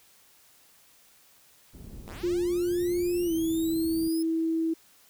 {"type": "low-pass noise", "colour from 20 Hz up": "pink", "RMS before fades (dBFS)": -44, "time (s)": [1.73, 4.09], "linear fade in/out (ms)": 20, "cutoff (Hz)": 280, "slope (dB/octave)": 12}
{"type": "linear sweep", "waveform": "5% pulse", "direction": "up", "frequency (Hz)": [31.35, 5200], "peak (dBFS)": -32, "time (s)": [2.06, 4.23], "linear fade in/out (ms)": 10}
{"type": "tone with pitch glide", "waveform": "sine", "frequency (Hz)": [350.9, 325.5], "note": ["F4", "E4"], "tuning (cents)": [8, -22], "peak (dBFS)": -24, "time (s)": [2.23, 4.74], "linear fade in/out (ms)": 10, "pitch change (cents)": -130, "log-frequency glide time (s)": [3.24, 3.33]}
{"effects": ["white hiss -59 dBFS RMS until 5.09 s"]}